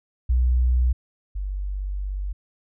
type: tone pair in turn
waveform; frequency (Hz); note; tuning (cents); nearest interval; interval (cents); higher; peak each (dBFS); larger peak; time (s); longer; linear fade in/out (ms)
sine; 61.74 / 48.38; B1 / G1; 0 / -22; major third; 422; first; -16 / -25; first; 0.29-0.93 / 1.35-2.33; second; 10
effects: none